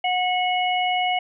harmonic tone, 730 Hz, F#5, 24 cents flat, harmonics 1 / 3 / 4, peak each -21 / -26 / -27 dBFS, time 0.04-1.19 s, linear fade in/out 5 ms, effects none

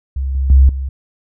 sine tone with level steps, 66.9 Hz, C2, 39 cents sharp, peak -16 / -13 / -3 / -18 dBFS, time 0.16-0.89 s, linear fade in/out 5 ms, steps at 0.35 / 0.5 / 0.69 s, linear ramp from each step 2 ms, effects tanh soft clip ceiling 0 dBFS

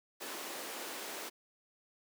pink high-pass noise, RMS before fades -43 dBFS, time 0.2-1.3 s, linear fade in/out 20 ms, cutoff 290 Hz, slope 24 dB/octave, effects none

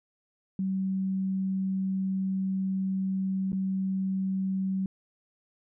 sine tone with dropouts, 190.8 Hz, G3, 47 cents flat, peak -26 dBFS, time 0.59-4.86 s, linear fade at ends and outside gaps 2 ms, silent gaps 3.52-3.529 s, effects none

